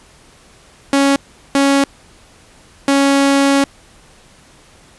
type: tone bursts at uneven times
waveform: sawtooth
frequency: 277.3 Hz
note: C#4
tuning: 1 cent sharp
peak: -6 dBFS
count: 3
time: 0.93-1.16 / 1.55-1.84 / 2.88-3.64 s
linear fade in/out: 2 ms
effects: pink hiss -46 dBFS RMS until 4.98 s + resampled to 24000 Hz